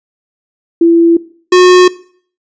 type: tone pair in turn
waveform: sine / square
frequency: 335.8 / 363.2 Hz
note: E4 / F#4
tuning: +32 / -32 cents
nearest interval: minor second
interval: 136 cents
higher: second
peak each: -3 dBFS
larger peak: neither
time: 0.81-1.17 / 1.52-1.88 s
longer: neither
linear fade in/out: 5 ms
effects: noise-tail reverb RT60 0.5 s tail -19 dB re dry + resampled to 16000 Hz